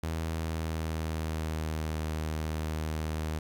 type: tone with pitch glide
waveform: sawtooth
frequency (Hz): 80.9 to 78.23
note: E2 to D#2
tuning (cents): -32 to +10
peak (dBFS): -27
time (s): 0.03-3.39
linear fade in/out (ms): 5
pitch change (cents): -58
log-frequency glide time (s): 0.28-1.95
effects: 11-bit